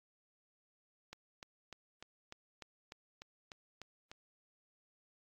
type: click train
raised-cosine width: 0.2 ms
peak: -30 dBFS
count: 11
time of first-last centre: 1.13-4.115 s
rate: 3.35 Hz
effects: AAC 48 kbps